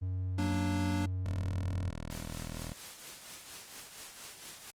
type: tone with pitch glide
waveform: triangle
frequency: 92.5 to 91.17 Hz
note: F#2 to F#2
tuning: 0 to -25 cents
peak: -30 dBFS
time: 0.01-1.91 s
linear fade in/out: 20 ms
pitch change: -25 cents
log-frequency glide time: 1.38-1.62 s
type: chord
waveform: square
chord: Gb augmented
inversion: none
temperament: equal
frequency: 185 / 233.1 / 293.7 Hz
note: Gb3 / Bb3 / D4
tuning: 0 / 0 / 0 cents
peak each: -38 / -40 / -35 dBFS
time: 0.38-1.06 s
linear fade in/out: 5 ms
type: tone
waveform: 10% pulse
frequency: 40.48 Hz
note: E1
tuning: 31 cents flat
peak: -31 dBFS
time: 1.26-2.73 s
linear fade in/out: 0 ms
type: noise with tremolo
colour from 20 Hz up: white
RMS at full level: -44 dBFS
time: 2.1-4.71 s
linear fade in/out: 10 ms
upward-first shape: triangle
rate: 4.3 Hz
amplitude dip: 55%
effects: low-pass 11000 Hz 12 dB/octave + Opus 32 kbps